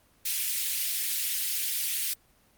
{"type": "high-pass noise", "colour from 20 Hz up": "white", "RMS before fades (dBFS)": -29, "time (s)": [0.25, 2.14], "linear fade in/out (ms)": 10, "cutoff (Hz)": 2100, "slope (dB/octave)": 24, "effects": ["pink hiss -63 dBFS RMS until 2.57 s", "Opus 24 kbps"]}